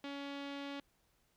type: tone with low-pass filter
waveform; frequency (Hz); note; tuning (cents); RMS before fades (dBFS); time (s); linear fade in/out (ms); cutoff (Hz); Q
sawtooth; 281.1; C#4; +24; -44; 0.04-0.8; 2; 3500; 2.1
effects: pink hiss -75 dBFS RMS until 1.36 s